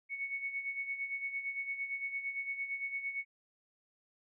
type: tone with tremolo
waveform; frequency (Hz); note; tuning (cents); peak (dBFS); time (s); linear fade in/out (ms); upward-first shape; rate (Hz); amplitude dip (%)
sine; 2217; C#7; 0; -33; 0.09-3.25; 50; sine; 8.8; 65
effects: none